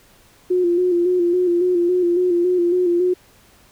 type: tone with vibrato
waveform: sine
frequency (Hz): 354.6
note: F4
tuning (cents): +26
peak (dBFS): -14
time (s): 0.5-3.14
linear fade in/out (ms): 10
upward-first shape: square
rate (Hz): 3.6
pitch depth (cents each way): 40
effects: pink hiss -52 dBFS RMS until 3.71 s